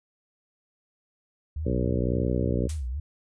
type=tone with vibrato; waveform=sine; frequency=69.3 Hz; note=C#2; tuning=in tune; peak=-28 dBFS; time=1.56-3 s; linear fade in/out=5 ms; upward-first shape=sine; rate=3.6 Hz; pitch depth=240 cents each way
type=harmonic tone; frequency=61.74 Hz; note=B1; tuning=in tune; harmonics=2 / 3 / 4 / 5 / 6 / 7 / 8 / 9; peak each=-29 / -31 / -32 / -33 / -34 / -34 / -35 / -36 dBFS; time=1.65-2.68 s; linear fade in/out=20 ms
type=noise with exponential decay; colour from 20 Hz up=blue; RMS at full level=-32 dBFS; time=2.69-2.88 s; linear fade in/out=5 ms; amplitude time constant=40 ms
effects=resampled to 22050 Hz